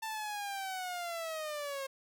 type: linear sweep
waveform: sawtooth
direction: down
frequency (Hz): 892 to 534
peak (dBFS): -33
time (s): 0.02-1.87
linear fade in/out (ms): 10
effects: none